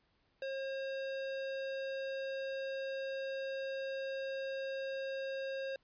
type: tone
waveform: square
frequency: 538 Hz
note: C5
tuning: 48 cents sharp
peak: -38 dBFS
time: 0.42-5.76 s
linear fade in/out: 2 ms
effects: pink hiss -75 dBFS RMS until 5.83 s + resampled to 11025 Hz